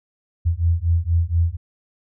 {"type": "beating tone pair", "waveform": "sine", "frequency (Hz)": [82.41, 86.61], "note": ["E2", "F2"], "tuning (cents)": [0, -14], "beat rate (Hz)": 4.2, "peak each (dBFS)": -19, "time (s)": [0.45, 1.57], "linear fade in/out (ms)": 20, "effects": []}